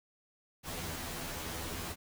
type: noise with comb filter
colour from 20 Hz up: pink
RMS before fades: -40 dBFS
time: 0.63-1.96 s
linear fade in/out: 50 ms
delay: 12 ms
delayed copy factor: +0.9
effects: none